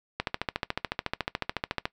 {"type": "click train", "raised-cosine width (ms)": 0.3, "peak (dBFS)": -11, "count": 24, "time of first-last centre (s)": [0.2, 1.855], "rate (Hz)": 13.9, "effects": ["noise-tail reverb RT60 0.1 s tail -20 dB re dry"]}